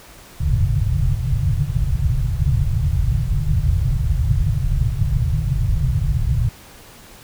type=low-pass noise; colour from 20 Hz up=white; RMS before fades=-18 dBFS; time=0.4-6.49 s; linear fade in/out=5 ms; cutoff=150 Hz; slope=96 dB/octave; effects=pink hiss -43 dBFS RMS until 7.23 s